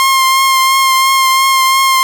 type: tone with vibrato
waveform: sawtooth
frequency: 1063 Hz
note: C6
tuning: 27 cents sharp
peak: -4 dBFS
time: 0-2.03 s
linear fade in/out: 0 ms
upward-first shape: triangle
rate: 2.9 Hz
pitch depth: 21 cents each way
effects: none